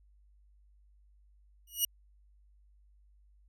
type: tone with exponential growth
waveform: 5% pulse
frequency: 2902 Hz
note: F#7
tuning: 34 cents flat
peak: -15 dBFS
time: 1.67-1.85 s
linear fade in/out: 5 ms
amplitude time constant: 38 ms
effects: added 50 Hz sine -60 dBFS peak until 3.48 s